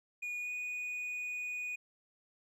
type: tone with pitch glide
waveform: triangle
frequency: 2449 to 2470 Hz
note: D#7 to D#7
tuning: -28 to -13 cents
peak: -35 dBFS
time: 0.22-1.76 s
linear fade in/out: 10 ms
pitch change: +15 cents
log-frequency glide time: 0.4-0.5 s
effects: none